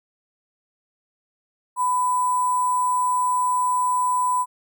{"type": "tone with sample-and-hold", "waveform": "sine", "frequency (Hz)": 1000, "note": "B5", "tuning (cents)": 21, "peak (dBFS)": -18, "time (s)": [1.76, 4.46], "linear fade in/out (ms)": 50, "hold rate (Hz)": 8820, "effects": []}